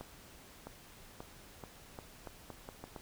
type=accelerating click train; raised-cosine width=1 ms; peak=-30 dBFS; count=10; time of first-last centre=0.01-2.962 s; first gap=660 ms; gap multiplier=0.81; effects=pink hiss -56 dBFS RMS until 3.01 s